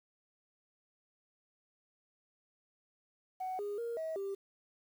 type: tone with pitch steps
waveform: sine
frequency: 746 / 409.9 / 468 / 641 / 393.8 Hz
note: F#5 / G#4 / A#4 / E5 / G4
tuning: +14 / -23 / +7 / -49 / +8 cents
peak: -34 dBFS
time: 3.4-4.35 s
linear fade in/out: 10 ms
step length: 190 ms
effects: tanh soft clip ceiling -33 dBFS + 10-bit